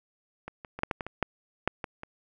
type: clicks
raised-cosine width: 0.5 ms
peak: -23 / -26 / -23 / -10 / -13 / -18 / -22 / -10 / -9 / -18 / -24 dBFS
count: 11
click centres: 0.48 / 0.648 / 0.79 / 0.834 / 0.912 / 1.008 / 1.066 / 1.227 / 1.676 / 1.842 / 2.034 s
effects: none